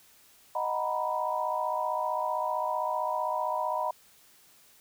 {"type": "chord", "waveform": "sine", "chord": "B major seventh", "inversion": "first", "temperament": "equal", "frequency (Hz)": [622.3, 740, 932.3, 987.8], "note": ["D#5", "F#5", "A#5", "B5"], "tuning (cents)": [0, 0, 0, 0], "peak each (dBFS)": [-33, -35, -34, -31], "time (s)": [0.55, 3.91], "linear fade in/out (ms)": 5, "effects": ["white hiss -59 dBFS RMS until 4.8 s"]}